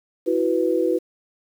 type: chord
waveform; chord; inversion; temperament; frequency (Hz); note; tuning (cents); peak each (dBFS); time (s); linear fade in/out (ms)
sine; E suspended second; none; equal; 329.6 / 370 / 493.9; E4 / F#4 / B4; 0 / 0 / 0; -22; 0.26-0.99; 20
effects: 8-bit